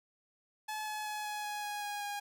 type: tone with pitch steps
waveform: sawtooth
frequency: 858 / 852.1 / 846.2 / 840.3 / 834.5 / 828.8 / 823 / 817.4 Hz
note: A5 / G#5 / G#5 / G#5 / G#5 / G#5 / G#5 / G#5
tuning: -44 / +44 / +32 / +20 / +8 / -4 / -16 / -28 cents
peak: -33 dBFS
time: 0.68-2.2 s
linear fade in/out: 10 ms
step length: 190 ms
effects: none